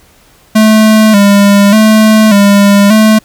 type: tone with vibrato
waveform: square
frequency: 209.1 Hz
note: G#3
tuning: 12 cents sharp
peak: -3 dBFS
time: 0.55-3.19 s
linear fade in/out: 10 ms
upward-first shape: square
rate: 0.85 Hz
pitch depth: 66 cents each way
effects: pink hiss -44 dBFS RMS until 3.24 s